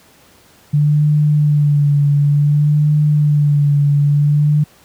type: tone with vibrato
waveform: sine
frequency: 146.83 Hz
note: D3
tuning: in tune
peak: -9 dBFS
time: 0.73-4.64 s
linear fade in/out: 10 ms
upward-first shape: sine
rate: 0.56 Hz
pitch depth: 36 cents each way
effects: pink hiss -48 dBFS RMS until 4.84 s + high-pass 80 Hz 12 dB/octave